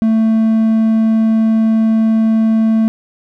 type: tone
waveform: triangle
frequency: 222.1 Hz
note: A3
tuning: 16 cents sharp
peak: -7 dBFS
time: 0.02-2.88 s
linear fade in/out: 0 ms
effects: none